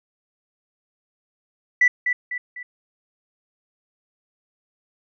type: tone with echo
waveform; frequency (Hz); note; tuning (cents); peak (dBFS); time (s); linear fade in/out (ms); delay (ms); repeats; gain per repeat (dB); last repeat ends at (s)
sine; 1972; B6; -3; -11; 1.81-1.88; 5; 250; 3; -7; 2.63
effects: tanh soft clip ceiling -7 dBFS